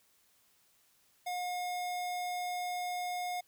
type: tone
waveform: square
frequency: 718 Hz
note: F5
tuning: 48 cents sharp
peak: -35 dBFS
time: 1.26-3.41 s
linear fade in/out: 10 ms
effects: white hiss -69 dBFS RMS until 3.47 s